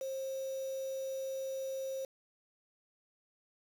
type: tone with quantisation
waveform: sine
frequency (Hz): 533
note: C5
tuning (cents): +32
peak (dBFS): -36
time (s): 0.01-2.05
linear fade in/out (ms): 2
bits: 8
effects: none